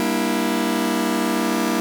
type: chord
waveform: sawtooth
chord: E half-diminished seventh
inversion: first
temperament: just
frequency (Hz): 197.78 / 237.3 / 296.7 / 329.6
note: G3 / Bb3 / D4 / E4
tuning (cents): +16 / +31 / +18 / 0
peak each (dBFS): -22 / -19 / -22 / -20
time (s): 0-1.8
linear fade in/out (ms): 0
effects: 7-bit